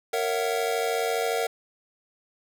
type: chord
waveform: square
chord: F# dominant seventh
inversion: first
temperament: just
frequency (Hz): 462.5 / 555 / 666 / 740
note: A#4 / C#5 / E5 / F#5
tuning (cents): -14 / +2 / +18 / 0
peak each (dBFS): -28 / -34 / -32 / -31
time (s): 0.13-1.47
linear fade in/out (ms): 5
effects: none